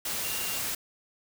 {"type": "tone in noise", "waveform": "sine", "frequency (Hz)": 2780, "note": "F7", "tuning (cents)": -9, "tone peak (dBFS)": -39, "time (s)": [0.23, 0.6], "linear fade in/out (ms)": 5, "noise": "white", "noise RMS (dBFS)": -32, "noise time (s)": [0.05, 0.75], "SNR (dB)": -10, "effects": []}